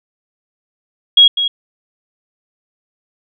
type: tone with echo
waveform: sine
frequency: 3303 Hz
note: G#7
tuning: 10 cents flat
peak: -3 dBFS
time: 1.17-1.28 s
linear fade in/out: 5 ms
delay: 200 ms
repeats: 1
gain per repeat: -10 dB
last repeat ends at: 1.48 s
effects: none